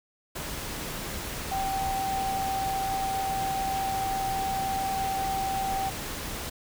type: tone in noise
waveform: sine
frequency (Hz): 775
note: G5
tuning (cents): -20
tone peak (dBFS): -27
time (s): 1.51-5.9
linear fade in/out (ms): 10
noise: pink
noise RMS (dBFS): -35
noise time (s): 0.35-6.5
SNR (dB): +5
effects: none